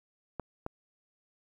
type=clicks; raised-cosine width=1 ms; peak=-21 dBFS; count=2; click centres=0.397 / 0.664 s; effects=10-bit